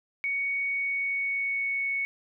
sine tone with pitch glide, 2233 to 2216 Hz, C#7 to C#7, +12 to -1 cents, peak -26 dBFS, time 0.24-2.05 s, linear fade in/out 0 ms, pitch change -13 cents, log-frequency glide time 0.66-1.91 s, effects none

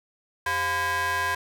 40% pulse ring-modulated tone, 308.3 Hz, D#4, 16 cents flat, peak -20 dBFS, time 0.46-1.35 s, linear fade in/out 5 ms, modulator 1320 Hz, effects none

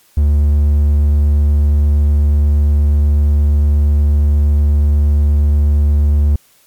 triangle tone with vibrato, 73.2 Hz, D2, 5 cents flat, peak -6 dBFS, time 0.17-6.36 s, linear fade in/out 5 ms, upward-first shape triangle, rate 8.4 Hz, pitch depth 8 cents each way, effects white hiss -51 dBFS RMS until 6.66 s + MP3 96 kbps

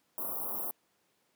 white band-stop noise, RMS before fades -36 dBFS, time 0.18-0.71 s, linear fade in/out 0 ms, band 1200 to 11000 Hz, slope 48 dB/octave, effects pink hiss -73 dBFS RMS until 1.35 s + high-pass 200 Hz 12 dB/octave

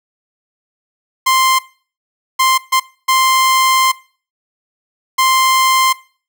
sawtooth tone bursts at uneven times, 1047 Hz, C6, 1 cent sharp, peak -6 dBFS, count 5, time 1.26-1.59 / 2.39-2.58 / 2.72-2.8 / 3.08-3.92 / 5.18-5.93 s, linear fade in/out 10 ms, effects noise-tail reverb RT60 0.4 s tail -20 dB re dry

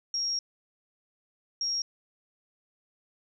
sine tone bursts at uneven times, 5588 Hz, F8, in tune, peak -27 dBFS, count 2, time 0.14-0.39 / 1.61-1.82 s, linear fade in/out 2 ms, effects none

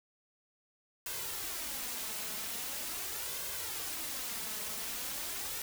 white noise with flanger, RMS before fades -39 dBFS, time 1.06-5.62 s, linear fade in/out 2 ms, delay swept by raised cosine 1.9 to 4.7 ms, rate 0.42 Hz, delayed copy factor +0.55, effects none

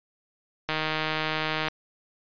click train, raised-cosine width 0.3 ms, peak -11 dBFS, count 156, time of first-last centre 0.69-1.684 s, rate 156 Hz, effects resampled to 11025 Hz

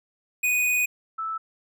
square / sine tone pair in turn, 2482 / 1314.8 Hz, D#7 / E6, -5 / -5 cents, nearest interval major seventh, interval 1100 cents, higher first, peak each -21 / -27 dBFS, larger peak first, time 0.43-0.86 / 1.18-1.38 s, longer first, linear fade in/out 10 ms, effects none

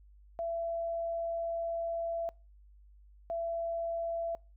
sine tone bursts at uneven times, 671 Hz, E5, 31 cents sharp, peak -32 dBFS, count 2, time 0.39-2.29 / 3.3-4.35 s, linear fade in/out 0 ms, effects noise-tail reverb RT60 0.3 s tail -25 dB re dry + added 50 Hz sine -55 dBFS peak until 4.56 s

